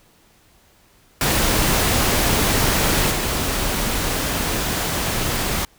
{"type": "noise with level steps", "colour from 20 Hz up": "pink", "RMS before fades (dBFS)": [-18, -22], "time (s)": [1.21, 5.65], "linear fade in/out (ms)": 2, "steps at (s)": 3.1, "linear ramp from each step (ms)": 20, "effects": ["pink hiss -55 dBFS RMS until 5.78 s"]}